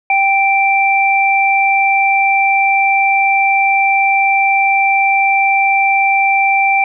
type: tone pair together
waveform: sine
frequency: 784.9 / 2349 Hz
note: G5 / D7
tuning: +2 / 0 cents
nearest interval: octave + perfect fifth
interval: 1898 cents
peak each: -12 dBFS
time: 0.1-6.84 s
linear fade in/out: 2 ms
effects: none

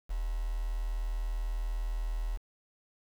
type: tone with quantisation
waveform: sine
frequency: 40.04 Hz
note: E1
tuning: 50 cents flat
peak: -30 dBFS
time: 0.09-2.38 s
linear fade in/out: 20 ms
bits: 8
effects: none

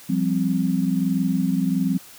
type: chord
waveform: sine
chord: F suspended second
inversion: none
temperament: equal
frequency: 174.61 / 196 / 261.6 Hz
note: F3 / G3 / C4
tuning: 0 / 0 / 0 cents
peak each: -23 dBFS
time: 0.09-1.98 s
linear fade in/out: 10 ms
effects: white hiss -45 dBFS RMS until 2.18 s

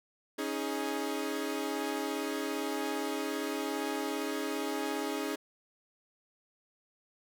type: chord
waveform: sawtooth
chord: C# suspended second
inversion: none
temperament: equal with one note detuned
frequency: 277.2 / 314.7 / 415.3 Hz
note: C#4 / D#4 / G#4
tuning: 0 / +20 / 0 cents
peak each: -33 dBFS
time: 0.38-5.36 s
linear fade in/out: 10 ms
effects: none

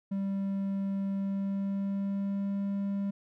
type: tone with pitch glide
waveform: triangle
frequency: 196 to 198.85 Hz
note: G3 to G3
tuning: 0 to +25 cents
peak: -27 dBFS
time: 0.11-3.11 s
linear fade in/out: 10 ms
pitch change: +25 cents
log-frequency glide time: 1.19-2.63 s
effects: none

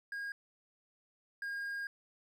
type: tone pair in turn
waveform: triangle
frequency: 1629 / 1622.3 Hz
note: G#6 / G#6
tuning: -34 / -41 cents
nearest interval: unison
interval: 7 cents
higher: first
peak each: -36 / -35 dBFS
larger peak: second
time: 0.12-0.32 / 1.42-1.87 s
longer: second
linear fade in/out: 2 ms
effects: none

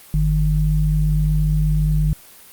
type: tone pair together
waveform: sine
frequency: 48.38 / 153.6 Hz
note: G1 / D#3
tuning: -22 / -22 cents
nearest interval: octave + minor sixth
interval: 2000 cents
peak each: -17 dBFS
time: 0.14-2.13 s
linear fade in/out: 0 ms
effects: white hiss -44 dBFS RMS until 2.52 s + Opus 32 kbps

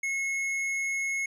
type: tone with hard clipping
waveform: sine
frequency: 2176 Hz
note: C#7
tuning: 33 cents flat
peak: -29 dBFS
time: 0.03-1.26 s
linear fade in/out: 5 ms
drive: 8 dB
effects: none

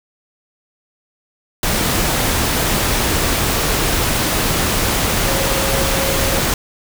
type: tone in noise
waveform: sine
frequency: 542 Hz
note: C#5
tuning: 39 cents flat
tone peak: -23 dBFS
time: 5.26-6.39 s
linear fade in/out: 2 ms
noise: pink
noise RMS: -17 dBFS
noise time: 1.63-6.54 s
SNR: -9 dB
effects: none

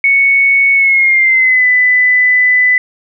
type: tone with pitch glide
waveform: sine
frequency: 2217 to 1998.1 Hz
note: C#7 to B6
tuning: 0 to +20 cents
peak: -6 dBFS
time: 0.04-2.78 s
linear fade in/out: 2 ms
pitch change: -180 cents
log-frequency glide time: 0.74-1.66 s
effects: none

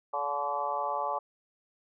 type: harmonic tone with a mistuned harmonic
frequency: 143.6 Hz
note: D3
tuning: 39 cents flat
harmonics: 3 / 4 / 5 / 6 / 7 / 8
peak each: -44 / -36 / -37 / -33 / -37 / -35 dBFS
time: 0.13-1.19 s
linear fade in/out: 10 ms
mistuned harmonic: 7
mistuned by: +29 cents
effects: none

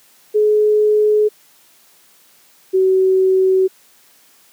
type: tone pair in turn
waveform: sine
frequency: 423.7 / 377.5 Hz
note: G#4 / F#4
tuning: +35 / +35 cents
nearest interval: major second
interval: 200 cents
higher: first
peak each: -10 dBFS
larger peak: neither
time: 0.34-1.29 / 2.73-3.68 s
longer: neither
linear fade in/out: 20 ms
effects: white hiss -51 dBFS RMS until 4.52 s + high-pass 150 Hz 12 dB/octave

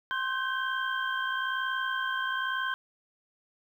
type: tone cluster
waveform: sine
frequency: 1053 / 1533 / 1594 / 3164 Hz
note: C6 / G6 / G6 / G7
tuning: +11 / -39 / +28 / +15 cents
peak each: -33 / -31 / -37 / -39 dBFS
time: 0.11-2.74 s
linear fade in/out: 0 ms
effects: 10-bit

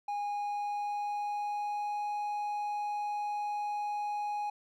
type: tone with pitch glide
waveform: triangle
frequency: 821 to 830.1 Hz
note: G#5 to G#5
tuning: -20 to -1 cents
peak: -30 dBFS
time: 0.08-4.5 s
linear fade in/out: 5 ms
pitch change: +19 cents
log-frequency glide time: 0.18-2.06 s
effects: none

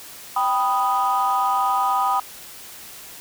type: chord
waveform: sine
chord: G augmented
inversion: none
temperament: equal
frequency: 784 / 987.8 / 1244.5 Hz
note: G5 / B5 / D#6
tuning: 0 / 0 / 0 cents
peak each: -21 dBFS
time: 0.36-2.2 s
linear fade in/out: 5 ms
effects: tanh soft clip ceiling -11 dBFS + white hiss -40 dBFS RMS until 3.2 s

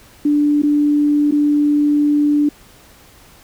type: tone with dropouts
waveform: sine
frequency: 293.7 Hz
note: D4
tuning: in tune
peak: -11 dBFS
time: 0.25-2.49 s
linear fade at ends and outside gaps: 5 ms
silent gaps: 0.621-0.633 / 1.311-1.321 s
effects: pink hiss -46 dBFS RMS until 3.43 s

